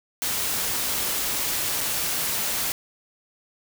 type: noise with dropouts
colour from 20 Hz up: white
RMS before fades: -26 dBFS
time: 0.22-2.72 s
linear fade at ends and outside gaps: 0 ms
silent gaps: 1.807-1.811 s
effects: none